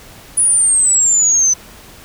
sine exponential sweep, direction down, 9930 to 6040 Hz, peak -9 dBFS, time 0.37-1.54 s, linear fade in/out 10 ms, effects pink hiss -39 dBFS RMS until 2.04 s

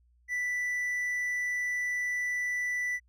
triangle tone, 1975.5 Hz, B6, in tune, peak -27 dBFS, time 0.28-3 s, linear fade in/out 50 ms, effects added 60 Hz sine -62 dBFS peak until 3.08 s

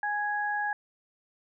sine tone pair together, 829.7 / 1661.2 Hz, G#5 / G#6, -2 / 0 cents, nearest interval octave, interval 1202 cents, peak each -30 / -30 dBFS, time 0.03-0.73 s, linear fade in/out 2 ms, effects none

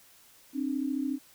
sine tone pair together, 265.5 / 299.5 Hz, C4 / D4, +25 / +34 cents, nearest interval major second, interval 209 cents, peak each -30 / -32 dBFS, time 0.53-1.19 s, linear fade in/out 50 ms, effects white hiss -58 dBFS RMS until 1.34 s

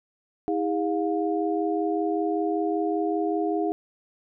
sine tone cluster, 321.3 / 406.5 / 710 Hz, E4 / G#4 / F5, -44 / -37 / +28 cents, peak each -26 / -27 / -29 dBFS, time 0.48-3.72 s, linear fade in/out 0 ms, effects none

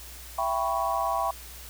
sine chord, C# half-diminished seventh, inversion first, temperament equal with one note detuned, 668.1 / 784 / 987.8 / 1108.7 Hz, E5 / G5 / B5 / C#6, +23 / 0 / 0 / 0 cents, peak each -30 dBFS, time 0.38-1.31 s, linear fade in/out 5 ms, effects added 60 Hz sine -45 dBFS peak until 1.69 s + white hiss -45 dBFS RMS until 1.69 s

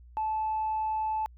sine tone, 870 Hz, A5, 20 cents flat, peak -26 dBFS, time 0.17-1.26 s, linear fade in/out 0 ms, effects tanh soft clip ceiling -23 dBFS + added 60 Hz sine -49 dBFS peak until 1.37 s

